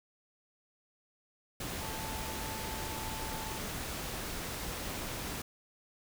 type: tone in noise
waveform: sine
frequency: 880 Hz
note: A5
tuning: in tune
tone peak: -44 dBFS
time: 1.81-3.58 s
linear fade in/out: 5 ms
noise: pink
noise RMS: -39 dBFS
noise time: 1.6-5.42 s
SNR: -8 dB
effects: none